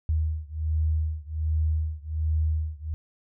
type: beating tone pair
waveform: sine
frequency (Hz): 77.78 / 79.08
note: D#2 / D#2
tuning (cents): 0 / +29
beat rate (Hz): 1.3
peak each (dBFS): -26 / -27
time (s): 0.09-2.94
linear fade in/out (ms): 0
effects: none